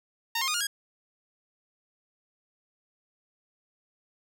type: tone with pitch steps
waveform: 10% pulse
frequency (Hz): 921 / 1064.1 / 1229.4 / 1420.4 / 1641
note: A#5 / C6 / D#6 / F6 / G#6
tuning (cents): -21 / +29 / -21 / +29 / -21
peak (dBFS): -18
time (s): 0.35-0.67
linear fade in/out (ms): 5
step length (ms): 64
effects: none